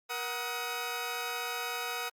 15% pulse tone cluster, 475.2 / 741 / 1263 Hz, A#4 / F#5 / D#6, +33 / +2 / +26 cents, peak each -33 / -32 / -31 dBFS, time 0.09-2.1 s, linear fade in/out 20 ms, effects Opus 48 kbps

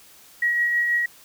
sine tone with tremolo, 1907 Hz, A#6, 39 cents sharp, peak -17 dBFS, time 0.42-1.06 s, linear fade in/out 5 ms, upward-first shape triangle, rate 6.2 Hz, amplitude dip 35%, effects white hiss -50 dBFS RMS until 1.24 s

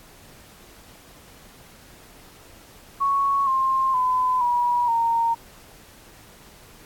sine tone with pitch steps, 1108.7 / 1059.2 / 1012 / 966.9 / 923.7 Hz, C#6 / C6 / B5 / B5 / A#5, 0 / +21 / +42 / -37 / -16 cents, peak -18 dBFS, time 3-5.35 s, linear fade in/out 20 ms, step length 470 ms, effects pink hiss -49 dBFS RMS until 6.85 s + AAC 64 kbps

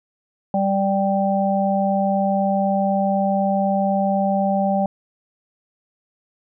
harmonic tone, 196 Hz, G3, in tune, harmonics 1 / 3 / 4, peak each -20 / -22 / -21 dBFS, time 0.54-4.86 s, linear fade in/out 2 ms, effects none

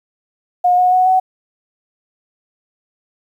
sine tone with pitch steps, 718 / 728 / 738.2 / 748.5 Hz, F5 / F#5 / F#5 / F#5, +48 / -28 / -4 / +20 cents, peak -9 dBFS, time 0.64-1.2 s, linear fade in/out 10 ms, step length 140 ms, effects 8-bit

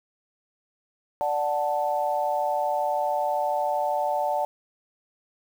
sine chord, D major, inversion none, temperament equal, 587.3 / 740 / 880 Hz, D5 / F#5 / A5, 0 / 0 / 0 cents, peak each -27 dBFS, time 1.21-4.45 s, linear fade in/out 0 ms, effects 8-bit

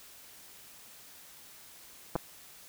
clicks, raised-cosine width 1 ms, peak -16 / -17 dBFS, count 2, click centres 2.155 / 2.161 s, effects white hiss -53 dBFS RMS until 2.68 s

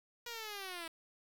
5% pulse linear sweep, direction down, 482.2 to 322.6 Hz, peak -31 dBFS, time 0.26-0.88 s, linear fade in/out 5 ms, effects 10-bit

